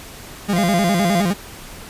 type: tone with vibrato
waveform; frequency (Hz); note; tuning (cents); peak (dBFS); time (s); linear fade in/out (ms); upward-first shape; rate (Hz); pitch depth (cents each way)
40% pulse; 187.7; F#3; +25; -15; 0.48-1.34; 20; square; 9.7; 140
type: tone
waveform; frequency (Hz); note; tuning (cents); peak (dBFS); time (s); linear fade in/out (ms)
square; 688; F5; -26; -21; 0.56-1.22; 5
effects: pink hiss -37 dBFS RMS until 1.89 s + resampled to 32000 Hz